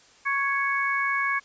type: harmonic tone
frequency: 554.4 Hz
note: C#5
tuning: in tune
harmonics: 2 / 3 / 4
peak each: -27 / -27 / -27 dBFS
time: 0.25-1.4 s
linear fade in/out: 20 ms
effects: white hiss -55 dBFS RMS until 1.44 s + resampled to 16000 Hz